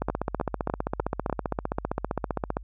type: two click trains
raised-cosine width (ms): 1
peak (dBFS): -12 / -12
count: 5 / 40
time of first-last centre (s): 0.1-1.298 / 0.02-2.569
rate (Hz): 3.34 / 15.3
effects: added 50 Hz sine -40 dBFS peak until 2.63 s